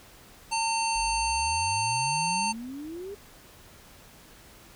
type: harmonic tone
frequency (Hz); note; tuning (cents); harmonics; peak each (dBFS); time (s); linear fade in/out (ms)
900; A5; +39; 1 / 3 / 5 / 7 / 9 / 10; -27 / -32 / -34 / -35 / -37 / -37; 0.51-2.53; 20
type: exponential sweep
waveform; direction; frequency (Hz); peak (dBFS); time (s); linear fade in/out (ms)
sine; up; 43.78 to 415.3; -35; 0.95-3.15; 10
effects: pink hiss -52 dBFS RMS until 4.75 s